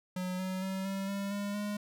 square tone with pitch steps, 183 / 186.74 / 190.55 / 194.44 / 198.41 / 202.5 / 206.6 Hz, F#3 / F#3 / G3 / G3 / G3 / G#3 / G#3, -19 / +16 / -49 / -14 / +21 / -43 / -9 cents, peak -34 dBFS, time 0.16-1.77 s, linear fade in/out 5 ms, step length 230 ms, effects none

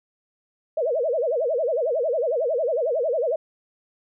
sine tone with vibrato, 554.4 Hz, C#5, in tune, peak -20 dBFS, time 0.77-3.36 s, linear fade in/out 5 ms, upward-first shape sine, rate 11 Hz, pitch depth 300 cents each way, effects none

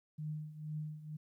sine tone with tremolo, 153 Hz, D#3, 29 cents flat, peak -36 dBFS, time 0.18-1.17 s, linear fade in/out 10 ms, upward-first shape triangle, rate 2.1 Hz, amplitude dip 80%, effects 13-bit

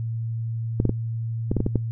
clicks, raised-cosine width 3 ms, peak -8 dBFS, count 8, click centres 0.801 / 0.853 / 0.894 / 1.515 / 1.567 / 1.604 / 1.664 / 1.757 s, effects noise-tail reverb RT60 0.2 s tail -25 dB re dry + added 114 Hz sine -25 dBFS peak until 1.91 s

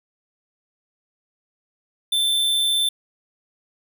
square tone with amplitude modulation, 3543 Hz, A7, 11 cents sharp, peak -17 dBFS, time 2.12-2.89 s, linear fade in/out 5 ms, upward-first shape sine, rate 139 Hz, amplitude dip 30%, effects none

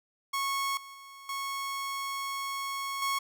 sawtooth tone with level steps, 1100 Hz, C#6, 14 cents flat, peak -25 / -41 / -43 / -29 / -24 dBFS, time 0.33-3.19 s, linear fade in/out 10 ms, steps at 0.77 / 0.94 / 1.29 / 3.02 s, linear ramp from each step 2 ms, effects none

